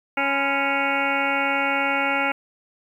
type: harmonic tone with a mistuned harmonic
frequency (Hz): 277.2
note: C#4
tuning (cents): 0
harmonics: 1 / 2 / 3 / 4 / 5 / 6 / 7 / 8 / 9 / 10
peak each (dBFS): -30 / -29 / -26 / -36 / -26 / -36 / -33 / -26 / -31 / -31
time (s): 0.17-2.32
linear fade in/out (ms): 5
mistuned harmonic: 4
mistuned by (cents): -150
effects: 9-bit